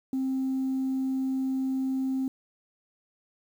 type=tone; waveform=sine; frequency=263.9 Hz; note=C4; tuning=15 cents sharp; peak=-24 dBFS; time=0.13-2.28 s; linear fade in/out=2 ms; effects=tanh soft clip ceiling -23 dBFS + 9-bit